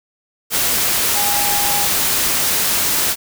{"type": "tone in noise", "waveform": "sine", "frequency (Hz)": 818, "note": "G#5", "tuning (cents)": -26, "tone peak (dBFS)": -22, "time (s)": [1.13, 1.88], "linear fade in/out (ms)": 50, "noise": "white", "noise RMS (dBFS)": -17, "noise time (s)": [0.5, 3.16], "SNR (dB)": -8, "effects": []}